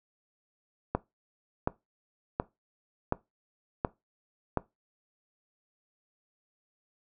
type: click train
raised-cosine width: 1 ms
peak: -12 dBFS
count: 6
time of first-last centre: 0.95-4.573 s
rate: 1.38 Hz
effects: noise-tail reverb RT60 0.2 s tail -19 dB re dry